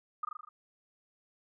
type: tone with echo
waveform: sine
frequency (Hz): 1233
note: D#6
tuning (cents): -16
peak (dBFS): -30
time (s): 0.23-0.25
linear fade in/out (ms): 5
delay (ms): 40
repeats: 6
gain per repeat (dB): -3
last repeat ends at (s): 0.49
effects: none